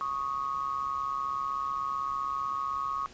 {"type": "tone pair together", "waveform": "sine", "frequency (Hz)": [1108.7, 1244.5], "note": ["C#6", "D#6"], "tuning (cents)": [0, 0], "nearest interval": "major second", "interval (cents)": 200, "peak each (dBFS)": [-31, -34], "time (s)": [0.01, 3.06], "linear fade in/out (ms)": 0, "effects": ["pink hiss -52 dBFS RMS until 3.13 s", "resampled to 16000 Hz"]}